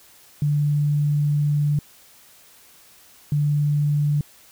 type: tone pair in turn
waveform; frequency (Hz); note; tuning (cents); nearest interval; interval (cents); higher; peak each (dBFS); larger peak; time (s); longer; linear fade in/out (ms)
sine; 146.83 / 146.83; D3 / D3; 0 / 0; unison; 0; neither; -17; neither; 0.42-1.79 / 3.32-4.21; first; 2
effects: white hiss -51 dBFS RMS until 4.51 s